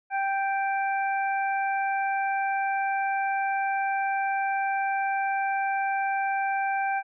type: harmonic tone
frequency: 784 Hz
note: G5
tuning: in tune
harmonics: 1 / 2 / 3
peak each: -25 / -31 / -35 dBFS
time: 0.1-7.03 s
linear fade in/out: 50 ms
effects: none